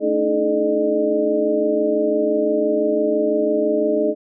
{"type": "tone cluster", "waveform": "sine", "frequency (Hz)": [221.4, 288, 313.9, 427.9, 606], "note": ["A3", "D4", "D#4", "A4", "D#5"], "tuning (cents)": [11, -34, 15, -48, -46], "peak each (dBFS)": [-28, -26, -22, -20, -20], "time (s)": [0, 4.15], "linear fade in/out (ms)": 50, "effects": []}